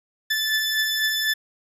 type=beating tone pair; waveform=20% pulse; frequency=1746 / 1750 Hz; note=A6 / A6; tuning=-14 / -10 cents; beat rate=4 Hz; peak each=-23 / -17 dBFS; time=0.3-1.34 s; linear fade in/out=10 ms; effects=resampled to 32000 Hz